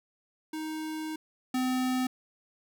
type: tone pair in turn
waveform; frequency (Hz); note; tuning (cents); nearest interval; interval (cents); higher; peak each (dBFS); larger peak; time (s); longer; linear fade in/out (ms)
square; 313 / 255.6; D#4 / C4; +10 / -40; major third; 350; first; -34 / -27; second; 0.53-1.16 / 1.54-2.07; first; 5
effects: none